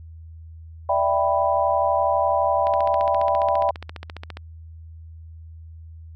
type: chord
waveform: sine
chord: E minor seventh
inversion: third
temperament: equal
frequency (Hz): 587.3 / 659.3 / 784 / 987.8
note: D5 / E5 / G5 / B5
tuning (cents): 0 / 0 / 0 / 0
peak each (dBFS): -23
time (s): 0.89-3.71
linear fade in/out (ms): 5
type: click train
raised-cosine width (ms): 0.3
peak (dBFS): -18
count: 26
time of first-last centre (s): 2.67-4.371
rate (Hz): 14.7
effects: added 81 Hz sine -38 dBFS peak until 6.15 s